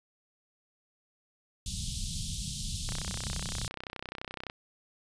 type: band-stop noise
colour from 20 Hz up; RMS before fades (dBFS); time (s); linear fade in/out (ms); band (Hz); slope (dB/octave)
pink; -35; 1.66-3.68; 2; 200 to 3200; 48
type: click train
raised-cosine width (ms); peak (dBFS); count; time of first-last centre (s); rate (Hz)
0.3; -22; 52; 2.89-4.499; 31.7
effects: resampled to 22050 Hz